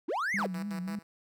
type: linear two-way sweep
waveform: triangle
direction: up then down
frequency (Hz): 246.9 to 2218 to 275.9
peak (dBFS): -27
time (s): 0.08-0.47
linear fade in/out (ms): 10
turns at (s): 0.35
type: tone with vibrato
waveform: sine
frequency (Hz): 192.8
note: G3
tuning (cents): -28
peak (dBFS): -33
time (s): 0.34-0.99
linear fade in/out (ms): 2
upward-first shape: triangle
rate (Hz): 3.7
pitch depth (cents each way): 140
type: tone with tremolo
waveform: 5% pulse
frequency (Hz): 164.81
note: E3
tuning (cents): 0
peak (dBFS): -30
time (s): 0.38-1.03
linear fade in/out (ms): 5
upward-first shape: square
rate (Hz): 6.1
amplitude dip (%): 80
effects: none